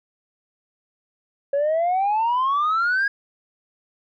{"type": "exponential sweep", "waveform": "sine", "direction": "up", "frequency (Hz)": [552, 1657], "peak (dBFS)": -16, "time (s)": [1.53, 3.08], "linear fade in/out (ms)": 5, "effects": ["tanh soft clip ceiling -16 dBFS"]}